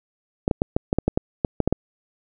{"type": "clicks", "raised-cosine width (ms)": 2, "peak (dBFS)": -5, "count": 12, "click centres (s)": [0.479, 0.512, 0.619, 0.765, 0.929, 0.986, 1.08, 1.175, 1.448, 1.603, 1.676, 1.726], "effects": []}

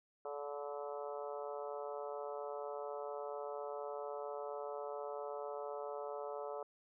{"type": "harmonic tone with a mistuned harmonic", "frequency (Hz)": 144.3, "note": "D3", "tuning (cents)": -30, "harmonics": [3, 4, 5, 6, 7, 8, 9], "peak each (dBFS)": [-45, -45, -49, -52, -53, -56, -53], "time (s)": [0.25, 6.63], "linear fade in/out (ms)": 2, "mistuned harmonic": 6, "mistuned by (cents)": 15, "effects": []}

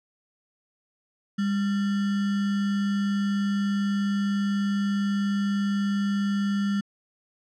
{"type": "tone with sample-and-hold", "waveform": "sine", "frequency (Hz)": 200.8, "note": "G3", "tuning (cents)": 42, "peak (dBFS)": -22, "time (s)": [1.38, 6.81], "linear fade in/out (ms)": 10, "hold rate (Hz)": 1575, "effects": ["low-pass 5000 Hz 12 dB/octave"]}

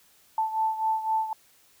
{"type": "beating tone pair", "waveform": "sine", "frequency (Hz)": [880, 883.9], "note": ["A5", "A5"], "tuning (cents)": [0, 8], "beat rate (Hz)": 3.9, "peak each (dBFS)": [-25, -30], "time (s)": [0.38, 1.33], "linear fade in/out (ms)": 2, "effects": ["white hiss -60 dBFS RMS until 1.8 s"]}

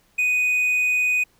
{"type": "tone", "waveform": "triangle", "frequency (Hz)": 2489, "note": "D#7", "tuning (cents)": 0, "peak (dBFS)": -16, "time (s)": [0.18, 1.24], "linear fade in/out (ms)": 10, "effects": ["pink hiss -61 dBFS RMS until 1.39 s"]}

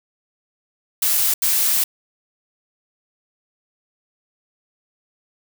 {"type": "noise bursts at uneven times", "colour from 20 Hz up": "blue", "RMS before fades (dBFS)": -18, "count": 2, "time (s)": [[1.02, 1.34], [1.42, 1.84]], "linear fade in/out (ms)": 5, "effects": []}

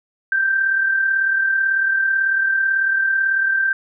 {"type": "tone with amplitude modulation", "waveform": "sine", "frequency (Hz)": 1568, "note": "G6", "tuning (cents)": 0, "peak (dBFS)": -13, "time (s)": [0.32, 3.73], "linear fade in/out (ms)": 2, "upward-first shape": "sine", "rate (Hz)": 38.1, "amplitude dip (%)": 45, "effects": []}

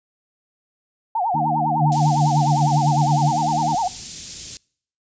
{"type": "tone with vibrato", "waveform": "sine", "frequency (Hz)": 810, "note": "G#5", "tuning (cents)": -43, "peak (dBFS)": -18, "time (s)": [1.15, 3.88], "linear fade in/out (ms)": 5, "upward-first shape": "sine", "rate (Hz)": 9.9, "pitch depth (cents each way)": 240}
{"type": "harmonic tone", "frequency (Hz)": 76.9, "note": "D#2", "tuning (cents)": -20, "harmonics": [2, 3, 4], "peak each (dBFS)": [-25, -29, -31], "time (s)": [1.34, 3.75], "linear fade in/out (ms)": 5}
{"type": "tone with pitch glide", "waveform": "sine", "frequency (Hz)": [149.1, 145.69], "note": ["D3", "D3"], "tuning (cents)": [27, -14], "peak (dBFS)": -17, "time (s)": [1.78, 3.35], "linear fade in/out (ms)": 50, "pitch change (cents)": -41, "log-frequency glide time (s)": [2.01, 2.51]}
{"type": "band-stop noise", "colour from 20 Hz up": "white", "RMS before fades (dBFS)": -29, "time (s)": [1.92, 4.57], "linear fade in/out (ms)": 0, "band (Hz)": [230, 4500], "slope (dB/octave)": 12}
{"effects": ["noise-tail reverb RT60 0.6 s tail -26 dB re dry", "resampled to 16000 Hz"]}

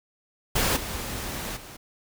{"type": "noise with level steps", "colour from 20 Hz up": "pink", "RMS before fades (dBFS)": [-23, -33, -43], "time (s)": [0.55, 1.77], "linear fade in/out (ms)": 10, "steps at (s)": [0.76, 1.56], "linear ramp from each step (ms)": 10, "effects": []}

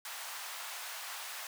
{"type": "high-pass noise", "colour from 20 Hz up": "pink", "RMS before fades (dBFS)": -43, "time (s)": [0.05, 1.47], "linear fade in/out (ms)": 2, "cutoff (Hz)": 800, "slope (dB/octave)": 24, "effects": []}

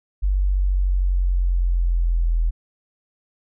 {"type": "linear sweep", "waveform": "sine", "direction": "down", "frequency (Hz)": [48.38, 41.2], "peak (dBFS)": -16, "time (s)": [0.22, 2.51], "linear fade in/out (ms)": 20, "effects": []}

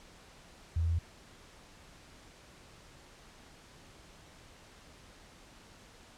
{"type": "tone with pitch steps", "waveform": "sine", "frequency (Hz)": [82.41, 83.08, 83.75], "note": ["E2", "E2", "E2"], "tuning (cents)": [0, 14, 28], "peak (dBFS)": -27, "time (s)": [0.76, 0.988], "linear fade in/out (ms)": 5, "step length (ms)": 76, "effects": ["pink hiss -56 dBFS RMS until 6.17 s", "low-pass 8000 Hz 12 dB/octave"]}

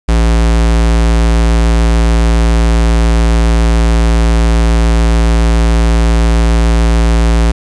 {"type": "tone", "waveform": "square", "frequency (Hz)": 56.7, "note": "A#1", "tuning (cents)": -47, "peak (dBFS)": -7, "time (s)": [0.08, 7.52], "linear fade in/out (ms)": 10, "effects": ["resampled to 22050 Hz", "7-bit"]}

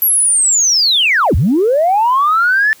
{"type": "linear two-way sweep", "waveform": "sine", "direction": "down then up", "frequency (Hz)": [11840, 58.27, 1775], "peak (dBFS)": -8, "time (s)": [0.02, 2.73], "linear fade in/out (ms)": 0, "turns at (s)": 1.35, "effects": ["tanh soft clip ceiling -4 dBFS", "white hiss -44 dBFS RMS until 2.8 s"]}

